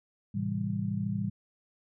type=chord; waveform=sine; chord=A minor seventh; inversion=none; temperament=just; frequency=110 / 132 / 165 / 198 Hz; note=A2 / C3 / E3 / G3; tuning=0 / +16 / +2 / +18 cents; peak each=-34 / -38 / -36 / -32 dBFS; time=0.34-1.3 s; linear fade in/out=10 ms; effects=none